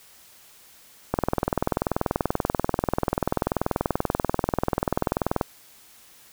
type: click train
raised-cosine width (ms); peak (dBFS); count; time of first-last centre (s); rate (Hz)
1; -7; 89; 1.14-5.412; 20.6
effects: white hiss -52 dBFS RMS until 6.32 s